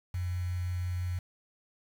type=tone with quantisation; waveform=sine; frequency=89.4 Hz; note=F2; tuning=41 cents sharp; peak=-30 dBFS; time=0.14-1.19 s; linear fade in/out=5 ms; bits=8; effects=none